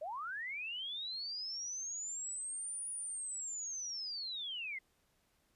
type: linear two-way sweep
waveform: sine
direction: up then down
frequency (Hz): 563 to 9740 to 2023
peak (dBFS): -39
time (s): 0.01-4.79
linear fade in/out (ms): 10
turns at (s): 2.9
effects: pink hiss -75 dBFS RMS until 5.55 s + resampled to 32000 Hz